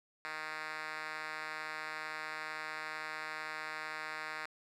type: tone with band-pass filter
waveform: 5% pulse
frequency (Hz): 155.56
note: D#3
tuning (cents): 0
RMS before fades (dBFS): -42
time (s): 0.25-4.46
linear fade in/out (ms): 0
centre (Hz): 2100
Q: 1.1
effects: none